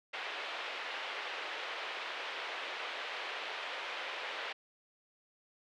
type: band-pass noise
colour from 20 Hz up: white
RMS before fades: -41 dBFS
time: 0.13-4.53 s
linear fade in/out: 10 ms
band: 430 to 3200 Hz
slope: 24 dB/octave
effects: none